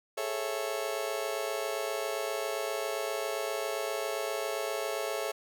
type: chord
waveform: 35% pulse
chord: A major seventh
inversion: third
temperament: just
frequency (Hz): 412.5 / 440 / 550 / 660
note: G#4 / A4 / C#5 / E5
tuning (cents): -12 / 0 / -14 / +2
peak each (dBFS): -37 / -36 / -35 / -35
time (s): 0.17-5.32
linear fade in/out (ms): 10
effects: none